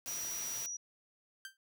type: noise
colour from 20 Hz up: white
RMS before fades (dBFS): -44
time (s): 0.06-0.66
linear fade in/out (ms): 0
type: tone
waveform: sine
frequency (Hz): 5810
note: F#8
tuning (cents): -32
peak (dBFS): -38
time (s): 0.07-0.77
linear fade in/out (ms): 10
type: tone with exponential decay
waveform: sawtooth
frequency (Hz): 1568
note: G6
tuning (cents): 0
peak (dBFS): -37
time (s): 1.45-1.57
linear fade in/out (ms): 1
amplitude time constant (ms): 25
effects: none